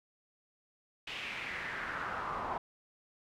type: noise with band-pass filter sweep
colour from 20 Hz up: brown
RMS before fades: -39 dBFS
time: 1.07-2.58 s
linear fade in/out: 5 ms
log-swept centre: 2900 to 950 Hz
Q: 3.5
effects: none